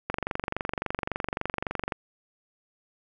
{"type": "click train", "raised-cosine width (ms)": 0.5, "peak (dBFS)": -13, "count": 44, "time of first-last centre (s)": [0.1, 1.922], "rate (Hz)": 23.6, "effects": []}